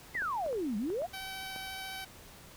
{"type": "exponential two-way sweep", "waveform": "sine", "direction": "down then up", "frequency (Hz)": [2127, 196, 765], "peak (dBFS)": -31, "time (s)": [0.14, 1.07], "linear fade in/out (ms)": 20, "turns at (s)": 0.77}
{"type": "clicks", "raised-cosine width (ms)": 1, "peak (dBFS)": -32, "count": 7, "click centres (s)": [0.152, 0.221, 0.463, 0.529, 0.902, 1.019, 1.562]}
{"type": "tone with vibrato", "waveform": "10% pulse", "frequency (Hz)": 766, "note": "G5", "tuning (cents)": -40, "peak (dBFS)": -31, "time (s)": [1.13, 2.05], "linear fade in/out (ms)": 10, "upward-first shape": "triangle", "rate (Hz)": 14, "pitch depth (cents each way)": 10}
{"effects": ["pink hiss -53 dBFS RMS until 2.56 s"]}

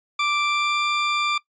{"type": "tone with pitch glide", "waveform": "20% pulse", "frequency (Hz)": [1174.7, 1182.9], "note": ["D6", "D6"], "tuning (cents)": [0, 12], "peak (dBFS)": -15, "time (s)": [0.19, 1.38], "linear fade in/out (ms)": 5, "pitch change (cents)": 12, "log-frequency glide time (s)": [0.42, 0.88], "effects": ["noise-tail reverb RT60 0.1 s tail -20 dB re dry", "resampled to 16000 Hz"]}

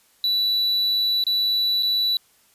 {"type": "tone with dropouts", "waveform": "triangle", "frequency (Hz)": 3951, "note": "B7", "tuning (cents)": 0, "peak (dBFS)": -17, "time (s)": [0.24, 2.17], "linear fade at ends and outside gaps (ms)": 1, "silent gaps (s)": [[1.239, 1.267], [1.825, 1.831]], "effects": ["white hiss -59 dBFS RMS until 2.54 s", "resampled to 32000 Hz"]}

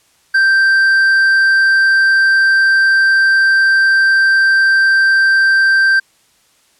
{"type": "tone with hard clipping", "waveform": "triangle", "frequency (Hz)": 1568, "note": "G6", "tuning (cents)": 0, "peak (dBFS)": -9, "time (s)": [0.34, 6], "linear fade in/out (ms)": 10, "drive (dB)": 7, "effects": ["white hiss -54 dBFS RMS until 6.79 s", "low-pass 10000 Hz 12 dB/octave"]}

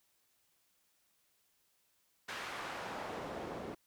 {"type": "noise with band-pass filter sweep", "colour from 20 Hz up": "pink", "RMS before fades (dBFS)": -43, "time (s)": [2.28, 3.75], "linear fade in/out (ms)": 10, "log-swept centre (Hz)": [1800, 350], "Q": 0.86, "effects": ["white hiss -75 dBFS RMS until 3.86 s"]}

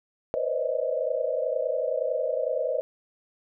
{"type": "tone cluster", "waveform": "sine", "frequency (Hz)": [490.4, 519, 541, 604, 635], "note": ["B4", "C5", "C#5", "D5", "D#5"], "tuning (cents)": [-12, -14, -42, 48, 35], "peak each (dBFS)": -31, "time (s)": [0.34, 2.81], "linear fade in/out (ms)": 0, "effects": []}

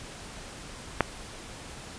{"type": "click", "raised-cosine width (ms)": 0.5, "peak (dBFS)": -5, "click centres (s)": 1.007, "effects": ["pink hiss -43 dBFS RMS until 1.98 s", "resampled to 22050 Hz"]}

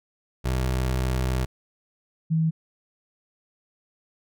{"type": "tone pair in turn", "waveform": ["25% pulse", "sine"], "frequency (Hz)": [63.8, 160.77], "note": ["C2", "E3"], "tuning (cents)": [-43, -43], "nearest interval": "octave + major third", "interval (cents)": 1600, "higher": "second", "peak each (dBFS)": [-19, -19], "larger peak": "neither", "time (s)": [[0.44, 1.46], [2.3, 2.51]], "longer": "first", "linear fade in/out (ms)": 20, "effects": []}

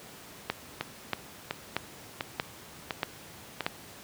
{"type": "two click trains", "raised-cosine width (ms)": 0.3, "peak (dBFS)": [-14, -11], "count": [5, 6], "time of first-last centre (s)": [[0.81, 3.607], [0.5, 3.665]], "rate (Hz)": [1.43, 1.58], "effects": ["pink hiss -48 dBFS RMS until 4.03 s", "high-pass 100 Hz 12 dB/octave"]}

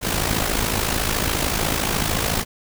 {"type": "noise with amplitude modulation", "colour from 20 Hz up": "pink", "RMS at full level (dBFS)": -19, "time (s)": [0.01, 2.45], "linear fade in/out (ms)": 50, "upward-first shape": "sine", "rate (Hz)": 53.8, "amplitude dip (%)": 65, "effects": []}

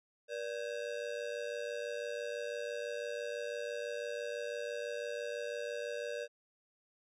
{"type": "ring-modulated tone", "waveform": "square", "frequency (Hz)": 531, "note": "C5", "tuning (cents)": 25, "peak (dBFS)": -35, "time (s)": [0.28, 6.28], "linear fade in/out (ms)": 50, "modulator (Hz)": 53, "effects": ["low-pass 6000 Hz 12 dB/octave"]}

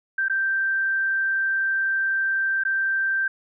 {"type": "tone with dropouts", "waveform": "sine", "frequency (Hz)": 1568, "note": "G6", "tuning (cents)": 0, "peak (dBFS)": -20, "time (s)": [0.18, 3.28], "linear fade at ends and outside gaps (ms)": 5, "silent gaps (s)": [[0.284, 0.297], [2.637, 2.65]], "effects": []}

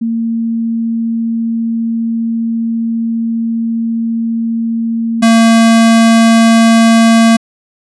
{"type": "tone pair in turn", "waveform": ["sine", "square"], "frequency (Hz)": [228.7, 227.5], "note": ["A#3", "A#3"], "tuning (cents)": [-33, -42], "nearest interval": "unison", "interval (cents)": 9, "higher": "first", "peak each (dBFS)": [-12, -5], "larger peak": "second", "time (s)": [[0.01, 5.22], [5.22, 7.37]], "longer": "first", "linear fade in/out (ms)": 10, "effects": ["resampled to 24000 Hz"]}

